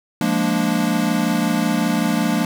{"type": "chord", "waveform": "square", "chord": "Bb dominant seventh", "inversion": "second", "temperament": "equal", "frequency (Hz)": [174.61, 207.7, 233.1, 293.7], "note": ["F3", "Ab3", "Bb3", "D4"], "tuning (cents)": [0, 0, 0, 0], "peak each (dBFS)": [-24, -23, -22, -24], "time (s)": [0.21, 2.45], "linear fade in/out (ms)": 2, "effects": []}